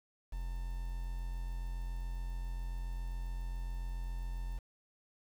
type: tone with quantisation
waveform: triangle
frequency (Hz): 43.65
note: F1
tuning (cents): 0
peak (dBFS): -34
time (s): 0.32-4.59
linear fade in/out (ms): 10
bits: 9
effects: none